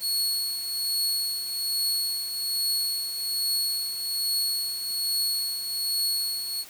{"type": "tone with tremolo", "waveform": "sawtooth", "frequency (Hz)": 4359, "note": "C#8", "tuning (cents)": -30, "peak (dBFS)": -20, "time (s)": [0, 6.65], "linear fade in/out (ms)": 50, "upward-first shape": "triangle", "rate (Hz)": 1.2, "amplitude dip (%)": 60, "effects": ["white hiss -47 dBFS RMS until 6.69 s"]}